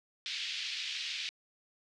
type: band-pass noise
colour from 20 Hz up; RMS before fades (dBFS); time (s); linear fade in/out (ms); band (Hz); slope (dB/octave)
white; -38; 0.26-1.29; 0; 2300 to 4400; 24
effects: low-pass 8000 Hz 12 dB/octave